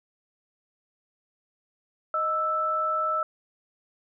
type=tone pair together; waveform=sine; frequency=621.8 / 1318.5 Hz; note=D#5 / E6; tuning=-1 / 0 cents; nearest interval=octave + minor second; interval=1301 cents; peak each=-31 / -24 dBFS; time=2.14-3.23 s; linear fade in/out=2 ms; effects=none